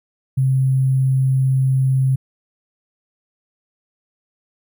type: tone with sample-and-hold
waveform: sine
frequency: 132.2 Hz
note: C3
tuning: 18 cents sharp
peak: -13 dBFS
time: 0.37-2.16 s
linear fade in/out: 10 ms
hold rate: 11025 Hz
effects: none